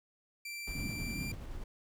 sawtooth tone with pitch glide, 2349 to 2371 Hz, D7 to D7, 0 to +16 cents, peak -37 dBFS, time 0.45-1.32 s, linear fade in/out 5 ms, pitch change +16 cents, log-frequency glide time 1.12-1.21 s
brown noise with tremolo, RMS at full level -42 dBFS, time 0.67-1.64 s, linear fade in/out 5 ms, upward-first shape square, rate 9.5 Hz, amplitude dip 25%
white low-pass noise, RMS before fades -41 dBFS, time 0.75-1.34 s, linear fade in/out 0 ms, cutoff 290 Hz, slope 48 dB/octave
effects none

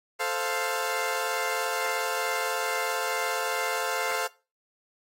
15% pulse chord, F major, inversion first, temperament equal, 440 / 523.3 / 698.5 Hz, A4 / C5 / F5, 0 / 0 / 0 cents, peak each -25 dBFS, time 0.19-4.28 s, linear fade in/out 20 ms, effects noise-tail reverb RT60 0.3 s tail -19 dB re dry + AAC 48 kbps

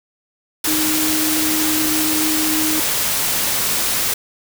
sine tone in noise, 311.1 Hz, D#4, in tune, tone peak -20 dBFS, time 0.67-2.8 s, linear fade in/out 5 ms, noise white, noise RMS -19 dBFS, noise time 0.64-4.14 s, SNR -4 dB, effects none

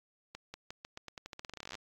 accelerating click train, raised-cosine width 0.2 ms, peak -26 dBFS, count 24, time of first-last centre 0.35-1.752 s, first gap 190 ms, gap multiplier 0.87, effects AAC 48 kbps

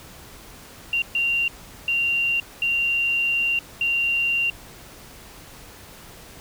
sine tone bursts at uneven times, 2769 Hz, F7, 15 cents flat, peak -19 dBFS, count 5, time 0.93-1.02 / 1.15-1.48 / 1.88-2.4 / 2.62-3.59 / 3.81-4.5 s, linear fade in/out 2 ms, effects pink hiss -44 dBFS RMS until 6.4 s

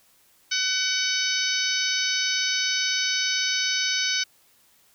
harmonic tone, 753 Hz, F#5, 30 cents sharp, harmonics 2 / 3 / 4 / 5 / 6 / 7 / 8, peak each -30 / -30 / -30 / -30 / -30 / -30 / -30 dBFS, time 0.51-4.24 s, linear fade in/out 10 ms, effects white hiss -60 dBFS RMS until 4.94 s

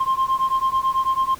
sine beating tone pair, 1053 / 1062.1 Hz, C6 / C6, +11 / +26 cents, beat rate 9.1 Hz, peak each -19 dBFS, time 0-1.35 s, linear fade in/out 10 ms, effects tanh soft clip ceiling -14 dBFS + pink hiss -43 dBFS RMS until 1.39 s

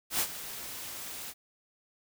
white noise with ADSR envelope, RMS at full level -27 dBFS, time 0.1-1.34 s, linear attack 100 ms, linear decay 66 ms, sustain -14 dB, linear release 44 ms, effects none

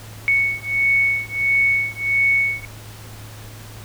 sine beating tone pair, 2217 / 2218.5 Hz, C#7 / C#7, 0 / +1 cents, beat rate 1.5 Hz, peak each -19 dBFS, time 0.28-2.65 s, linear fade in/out 0 ms, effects added 107 Hz sine -37 dBFS peak until 3.84 s + pink hiss -41 dBFS RMS until 3.84 s

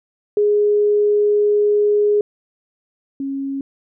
sine tone pair in turn, 415.3 / 273.8 Hz, G#4 / C#4, 0 / -21 cents, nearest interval perfect fifth, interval 721 cents, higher first, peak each -12 / -21 dBFS, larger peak first, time 0.37-2.21 / 3.2-3.61 s, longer first, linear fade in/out 2 ms, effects none

